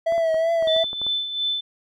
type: tone with vibrato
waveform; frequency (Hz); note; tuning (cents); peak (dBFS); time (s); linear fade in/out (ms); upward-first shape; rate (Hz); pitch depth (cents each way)
triangle; 655; E5; -11; -16; 0.06-0.84; 10; triangle; 2.7; 52
type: clicks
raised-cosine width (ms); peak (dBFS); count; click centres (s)
1; -24; 10; 0.123 / 0.18 / 0.344 / 0.625 / 0.673 / 0.764 / 0.842 / 0.931 / 1.016 / 1.066
type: tone with tremolo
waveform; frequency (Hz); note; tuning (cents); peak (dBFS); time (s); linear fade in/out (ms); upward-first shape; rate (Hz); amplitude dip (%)
sine; 3520; A7; 0; -20; 0.67-1.61; 10; sine; 2.8; 60
effects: none